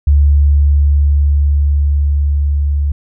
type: tone with level ramp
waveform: sine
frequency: 72 Hz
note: D2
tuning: 34 cents flat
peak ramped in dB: -5 to -11 dBFS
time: 0.07-2.92 s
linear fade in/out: 5 ms
effects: none